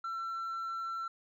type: tone with hard clipping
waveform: triangle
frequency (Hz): 1347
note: E6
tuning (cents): +37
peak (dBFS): -34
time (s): 0.04-1.08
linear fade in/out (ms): 5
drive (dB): 1
effects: none